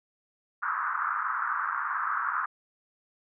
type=band-pass noise; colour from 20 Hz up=pink; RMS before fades=-30 dBFS; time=0.62-2.46 s; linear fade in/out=10 ms; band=1100 to 1500 Hz; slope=48 dB/octave; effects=none